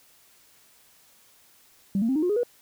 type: tone with pitch steps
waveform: sine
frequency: 196.2 / 228 / 264.9 / 307.9 / 357.8 / 415.7 / 483.1 Hz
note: G3 / A#3 / C4 / D#4 / F4 / G#4 / B4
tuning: +2 / -38 / +22 / -18 / +42 / +2 / -38 cents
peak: -20 dBFS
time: 1.95-2.433 s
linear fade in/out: 2 ms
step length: 69 ms
effects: tanh soft clip ceiling -16 dBFS + white hiss -58 dBFS RMS until 2.61 s